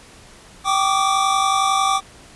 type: tone cluster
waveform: square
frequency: 777 / 1147 / 1198 Hz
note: G5 / D6 / D6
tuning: -16 / -41 / +34 cents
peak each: -21 dBFS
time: 0.64-2.01 s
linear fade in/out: 50 ms
effects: pink hiss -45 dBFS RMS until 2.35 s + resampled to 24000 Hz